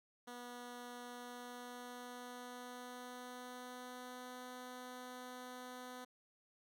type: tone with pitch glide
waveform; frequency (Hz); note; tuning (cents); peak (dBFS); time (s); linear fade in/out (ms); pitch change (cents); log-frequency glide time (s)
10% pulse; 243.9 to 250.9; B3 to B3; -21 to +28; -40; 0.27-6.05; 10; +49; 1.04-4.44
effects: none